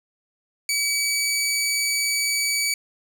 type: tone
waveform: 15% pulse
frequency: 2281 Hz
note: C#7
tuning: 49 cents sharp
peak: -14 dBFS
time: 0.69-2.74 s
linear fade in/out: 2 ms
effects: none